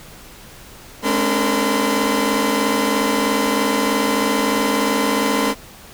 sawtooth tone cluster, 212.7 / 266.7 / 289.8 / 462.1 / 1020 Hz, G#3 / C4 / D4 / A#4 / C6, +42 / +33 / -23 / -15 / -44 cents, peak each -19 dBFS, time 1.02-5.55 s, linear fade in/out 50 ms, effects pink hiss -41 dBFS RMS until 5.93 s

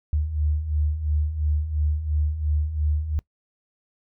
sine beating tone pair, 73.42 / 76.32 Hz, D2 / D#2, 0 / -33 cents, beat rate 2.9 Hz, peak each -28 / -22 dBFS, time 0.13-3.19 s, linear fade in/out 0 ms, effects noise-tail reverb RT60 0.1 s tail -22 dB re dry

